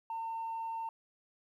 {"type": "tone", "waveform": "sine", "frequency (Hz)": 906, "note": "A#5", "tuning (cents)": -50, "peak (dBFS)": -34, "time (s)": [0.1, 0.89], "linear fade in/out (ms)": 2, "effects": ["tanh soft clip ceiling -33 dBFS", "12-bit"]}